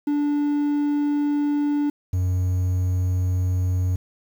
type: tone pair in turn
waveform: triangle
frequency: 291.6 / 91.4 Hz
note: D4 / F#2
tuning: -12 / -21 cents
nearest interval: octave + minor sixth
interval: 2009 cents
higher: first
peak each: -17 dBFS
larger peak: neither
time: 0.07-1.9 / 2.13-3.96 s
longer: neither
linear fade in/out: 5 ms
effects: 8-bit